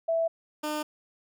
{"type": "tone pair in turn", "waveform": ["sine", "15% pulse"], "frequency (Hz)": [659.3, 302.6], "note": ["E5", "D#4"], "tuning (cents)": [0, -48], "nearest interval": "octave + minor second", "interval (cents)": 1348, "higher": "first", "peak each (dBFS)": -23, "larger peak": "neither", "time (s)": [[0.08, 0.28], [0.63, 0.83]], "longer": "neither", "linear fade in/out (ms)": 10, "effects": []}